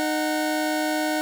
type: tone pair together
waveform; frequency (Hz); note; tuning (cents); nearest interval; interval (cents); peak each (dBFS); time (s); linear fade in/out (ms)
25% pulse; 307.6 / 740; D#4 / F#5; -20 / 0; octave + minor third; 1520; -20 / -24; 0-1.21; 0
effects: none